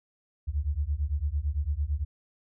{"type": "beating tone pair", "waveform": "sine", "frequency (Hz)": [68.8, 77.7], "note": ["C#2", "D#2"], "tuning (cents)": [-12, -2], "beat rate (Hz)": 8.9, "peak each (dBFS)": -29, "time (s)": [0.47, 2.05], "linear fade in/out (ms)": 20, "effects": []}